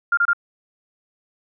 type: tone bursts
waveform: sine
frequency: 1400 Hz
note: F6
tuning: 4 cents sharp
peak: -14 dBFS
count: 3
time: 0.12-0.333 s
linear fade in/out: 5 ms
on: 53 ms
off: 27 ms
effects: none